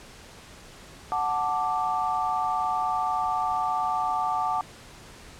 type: chord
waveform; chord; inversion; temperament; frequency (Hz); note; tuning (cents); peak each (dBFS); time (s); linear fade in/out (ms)
sine; D major; first; equal; 740 / 880 / 1174.7; F#5 / A5 / D6; 0 / 0 / 0; -28; 1.12-4.61; 0
effects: pink hiss -47 dBFS RMS until 5.39 s + low-pass 9000 Hz 12 dB/octave